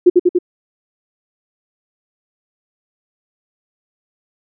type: tone with echo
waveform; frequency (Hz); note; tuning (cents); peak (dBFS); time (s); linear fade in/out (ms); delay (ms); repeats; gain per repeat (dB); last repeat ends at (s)
sine; 357; F4; +38; -3; 0.06-0.1; 10; 96; 3; -2; 0.388
effects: none